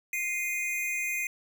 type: tone pair together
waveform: square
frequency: 2096 / 2465 Hz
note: C7 / D#7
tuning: +2 / -17 cents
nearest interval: minor third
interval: 281 cents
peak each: -33 / -32 dBFS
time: 0.13-1.27 s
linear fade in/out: 2 ms
effects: none